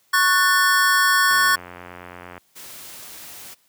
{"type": "chord", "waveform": "square", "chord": "F# minor", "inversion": "second", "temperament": "equal with one note detuned", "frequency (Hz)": [1108.7, 1480, 1780.5], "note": ["C#6", "F#6", "A6"], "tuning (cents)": [0, 0, 20], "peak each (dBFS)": -20, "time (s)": [0.13, 1.56], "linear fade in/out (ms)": 10}
{"type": "click train", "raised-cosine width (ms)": 0.5, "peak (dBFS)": -22, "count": 96, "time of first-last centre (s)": [1.31, 2.379], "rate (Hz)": 88.9}
{"type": "noise", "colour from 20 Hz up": "white", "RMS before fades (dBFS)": -39, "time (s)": [2.55, 3.55], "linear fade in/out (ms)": 20}
{"effects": ["white hiss -62 dBFS RMS until 3.68 s", "high-pass 60 Hz 12 dB/octave"]}